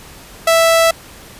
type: tone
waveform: sawtooth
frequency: 659.3 Hz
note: E5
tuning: in tune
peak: -5 dBFS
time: 0.47-0.91 s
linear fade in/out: 5 ms
effects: pink hiss -38 dBFS RMS until 1.39 s + resampled to 32000 Hz